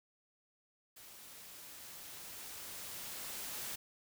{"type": "noise with level ramp", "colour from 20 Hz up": "white", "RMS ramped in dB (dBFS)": [-55, -42], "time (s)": [0.96, 3.76], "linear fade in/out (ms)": 10, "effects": []}